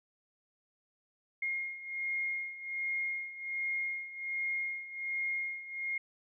sine beating tone pair, 2138 / 2139.3 Hz, C7 / C7, +37 / +38 cents, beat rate 1.3 Hz, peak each -39 / -35 dBFS, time 1.42-5.98 s, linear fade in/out 5 ms, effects none

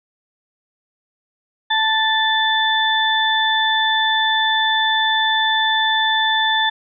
harmonic tone, 880 Hz, A5, in tune, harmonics 1 / 2 / 4, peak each -19 / -19 / -19 dBFS, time 1.7-6.7 s, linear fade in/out 10 ms, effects none

